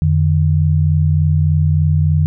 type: tone pair together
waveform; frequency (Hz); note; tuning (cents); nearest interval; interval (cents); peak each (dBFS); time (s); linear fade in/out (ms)
sine; 88.3 / 151.67; F2 / D#3; +20 / -44; major sixth; 936; -13 / -13; 0.02-2.26; 0
effects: none